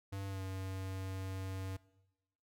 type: tone with pitch glide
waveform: square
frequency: 98 to 95.1 Hz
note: G2 to F#2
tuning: 0 to +48 cents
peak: -40 dBFS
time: 0.12-1.77 s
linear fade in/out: 10 ms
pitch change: -52 cents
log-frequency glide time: 0.27-0.42 s
effects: noise-tail reverb RT60 1.0 s tail -21 dB re dry